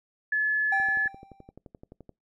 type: tone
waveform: sine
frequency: 1717 Hz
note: A6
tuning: 43 cents flat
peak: -22 dBFS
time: 0.32-1.08 s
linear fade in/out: 5 ms
type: tone with exponential decay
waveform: triangle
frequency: 784 Hz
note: G5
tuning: in tune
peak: -23 dBFS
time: 0.72-1.51 s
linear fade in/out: 5 ms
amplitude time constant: 170 ms
type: click train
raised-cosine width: 2 ms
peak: -32 dBFS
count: 16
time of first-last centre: 0.8-2.093 s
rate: 11.6 Hz
effects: noise-tail reverb RT60 0.2 s tail -25 dB re dry